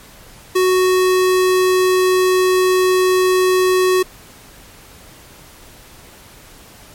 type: tone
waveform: square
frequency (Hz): 370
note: F#4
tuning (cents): 0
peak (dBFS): -12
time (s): 0.55-4.03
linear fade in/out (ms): 10
effects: pink hiss -42 dBFS RMS until 6.94 s + MP3 64 kbps